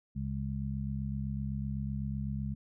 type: harmonic tone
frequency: 67.9 Hz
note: C#2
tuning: 35 cents flat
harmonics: 1 / 2 / 3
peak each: -38 / -36 / -37 dBFS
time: 0.15-2.55 s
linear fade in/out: 20 ms
effects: none